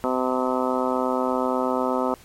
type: harmonic tone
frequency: 128.2 Hz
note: C3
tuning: 35 cents flat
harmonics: 2 / 3 / 4 / 5 / 6 / 7 / 8 / 9 / 10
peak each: -26 / -29 / -27 / -29 / -34 / -29 / -32 / -35 / -31 dBFS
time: 0.04-2.14 s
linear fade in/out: 0 ms
effects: pink hiss -50 dBFS RMS until 2.24 s + MP3 64 kbps

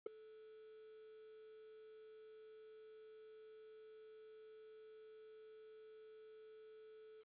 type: tone with ADSR envelope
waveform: triangle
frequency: 435.5 Hz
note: A4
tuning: 18 cents flat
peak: -34 dBFS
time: 0.06-7.24 s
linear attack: 5 ms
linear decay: 7 ms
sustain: -21 dB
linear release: 37 ms
effects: resampled to 8000 Hz + 12-bit

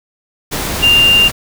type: tone in noise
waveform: sine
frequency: 2794 Hz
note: F7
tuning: in tune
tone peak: -6 dBFS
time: 0.82-1.29 s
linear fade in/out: 20 ms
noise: pink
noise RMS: -19 dBFS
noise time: 0.51-1.32 s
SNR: +10 dB
effects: none

